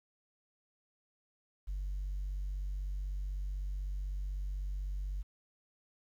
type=tone; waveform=sine; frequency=48.02 Hz; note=G1; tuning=35 cents flat; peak=-33 dBFS; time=1.67-5.23 s; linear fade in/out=20 ms; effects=tanh soft clip ceiling -32 dBFS + 11-bit